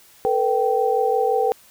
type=tone cluster; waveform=sine; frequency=445.1 / 490.9 / 778 Hz; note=A4 / B4 / G5; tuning=+20 / -10 / -13 cents; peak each=-21 dBFS; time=0.25-1.52 s; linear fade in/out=0 ms; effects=white hiss -51 dBFS RMS until 1.7 s